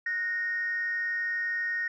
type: tone pair together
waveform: sine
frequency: 1471.2 / 1856 Hz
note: F#6 / A#6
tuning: -10 / -8 cents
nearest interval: major third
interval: 402 cents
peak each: -37 / -27 dBFS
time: 0.06-1.88 s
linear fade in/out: 5 ms
effects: tanh soft clip ceiling -22 dBFS